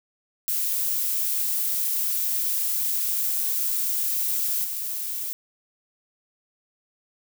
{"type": "noise with level steps", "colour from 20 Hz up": "violet", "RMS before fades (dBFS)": [-25, -30], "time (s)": [0.48, 5.33], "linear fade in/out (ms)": 0, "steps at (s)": 4.64, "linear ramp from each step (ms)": 5, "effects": []}